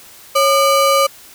square ring-modulated tone, 880 Hz, A5, in tune, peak -8 dBFS, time 0.35-1.07 s, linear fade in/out 10 ms, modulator 329 Hz, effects white hiss -41 dBFS RMS until 1.34 s

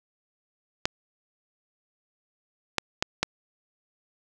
clicks, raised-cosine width 0.2 ms, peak -5 dBFS, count 4, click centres 0.855 / 2.783 / 3.025 / 3.23 s, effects none

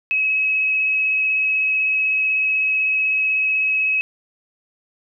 sine tone with vibrato, 2563 Hz, E7, 49 cents flat, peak -16 dBFS, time 0.11-4.01 s, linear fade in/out 0 ms, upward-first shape sine, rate 16 Hz, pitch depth 11 cents each way, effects none

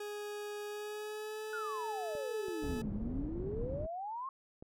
40% pulse tone with pitch glide, 415.3 to 432.2 Hz, G#4 to A4, 0 to -31 cents, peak -39 dBFS, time 0-2.82 s, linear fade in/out 5 ms, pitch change +69 cents, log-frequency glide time 0.67-1.44 s
sine exponential two-way sweep, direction down then up, 1480 to 196 to 1098 Hz, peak -38 dBFS, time 1.53-4.29 s, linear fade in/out 2 ms, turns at 2.92 s
clicks, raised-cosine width 2 ms, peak -36 dBFS, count 4, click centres 2.152 / 2.484 / 3.08 / 4.625 s
pink low-pass noise, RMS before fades -40 dBFS, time 2.62-3.87 s, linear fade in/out 20 ms, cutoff 300 Hz, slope 12 dB/octave
effects none

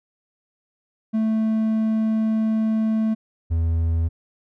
triangle tone pair in turn, 220 / 82.41 Hz, A3 / E2, 0 / 0 cents, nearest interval octave + perfect fourth, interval 1700 cents, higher first, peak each -16 dBFS, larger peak neither, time 1.13-3.15 / 3.5-4.09 s, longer first, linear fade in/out 20 ms, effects none

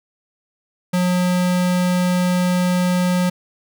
square tone, 180 Hz, F#3, 47 cents flat, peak -16 dBFS, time 0.93-3.3 s, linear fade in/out 10 ms, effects none

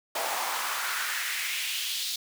pink noise with high-pass filter sweep, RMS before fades -31 dBFS, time 0.15-2.16 s, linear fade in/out 5 ms, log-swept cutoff 690 to 4000 Hz, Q 2.4, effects none

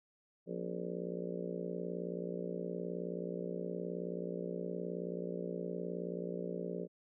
harmonic tone with a mistuned harmonic, 59 Hz, A#1, 22 cents sharp, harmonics 3 / 4 / 5 / 6 / 7 / 8 / 9 / 10, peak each -42 / -50 / -50 / -47 / -43 / -45 / -48 / -49 dBFS, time 0.46-6.88 s, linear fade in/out 50 ms, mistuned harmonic 5, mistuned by -120 cents, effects none

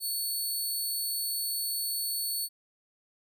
10% pulse tone, 4435 Hz, C#8, in tune, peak -23 dBFS, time 0-2.49 s, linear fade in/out 50 ms, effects none

